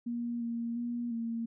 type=tone with pitch steps; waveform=sine; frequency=237.3 / 233.3 / 238.8 / 230.1 Hz; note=A#3 / A#3 / A#3 / A#3; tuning=+31 / +2 / +42 / -22 cents; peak=-32 dBFS; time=0.06-1.46 s; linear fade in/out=10 ms; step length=350 ms; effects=none